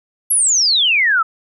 sine exponential sweep, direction down, 11540 to 1265 Hz, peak -11 dBFS, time 0.3-1.23 s, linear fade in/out 10 ms, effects none

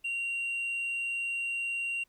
sine tone with tanh clipping, 2759 Hz, F7, 22 cents flat, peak -31 dBFS, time 0.04-2.04 s, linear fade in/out 10 ms, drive 2 dB, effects pink hiss -71 dBFS RMS until 2.08 s

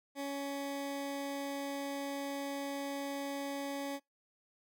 20% pulse tone, 279.6 Hz, C#4, 15 cents sharp, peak -32 dBFS, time 0.15-4 s, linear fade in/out 50 ms, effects noise-tail reverb RT60 0.2 s tail -25 dB re dry

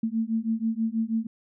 sine beating tone pair, 221.4 / 227.6 Hz, A3 / A#3, +11 / -41 cents, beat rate 6.2 Hz, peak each -27 dBFS, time 0.03-1.27 s, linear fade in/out 5 ms, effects none

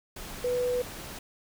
sine tone in noise, 493.9 Hz, B4, in tune, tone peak -25 dBFS, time 0.44-0.82 s, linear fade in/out 5 ms, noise pink, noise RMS -41 dBFS, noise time 0.16-1.19 s, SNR +13 dB, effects none

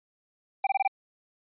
square tone bursts, 784 Hz, G5, in tune, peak -22 dBFS, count 5, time 0.64-0.877 s, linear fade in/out 5 ms, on 29 ms, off 23 ms, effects resampled to 8000 Hz

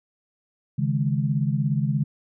sine chord, C# suspended second, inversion none, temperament equal, 138.59 / 155.56 / 207.7 Hz, C#3 / D#3 / G#3, 0 / 0 / 0 cents, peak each -23 / -25 / -27 dBFS, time 0.78-2.04 s, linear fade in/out 10 ms, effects none

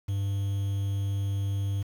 triangle tone with quantisation, 99.2 Hz, G2, 21 cents sharp, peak -24 dBFS, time 0.08-1.83 s, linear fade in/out 10 ms, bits 8, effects none

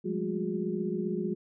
sine tone cluster, 174.2 / 201.4 / 217 / 359.7 / 409.3 Hz, F3 / G3 / A3 / F#4 / G#4, -4 / +47 / -24 / -49 / -25 cents, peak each -36 / -34 / -38 / -33 / -38 dBFS, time 0.04-1.35 s, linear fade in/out 20 ms, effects none

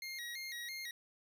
25% pulse tone with vibrato, 2011 Hz, B6, 31 cents sharp, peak -38 dBFS, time 0.02-0.91 s, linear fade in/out 2 ms, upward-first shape square, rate 3 Hz, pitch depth 96 cents each way, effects none

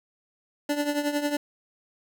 25% pulse tone with tremolo, 292 Hz, D4, 10 cents flat, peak -18 dBFS, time 0.69-1.37 s, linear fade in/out 5 ms, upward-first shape triangle, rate 11 Hz, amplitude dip 75%, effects none

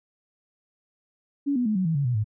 sine tone with pitch steps, 282.5 / 245.9 / 214.1 / 186.38 / 162.25 / 141.25 / 122.97 / 107.05 Hz, C#4 / B3 / A3 / F#3 / E3 / C#3 / B2 / A2, +33 / -7 / -47 / +13 / -27 / +33 / -7 / -47 cents, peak -21 dBFS, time 1.46-2.244 s, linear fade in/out 20 ms, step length 98 ms, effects none

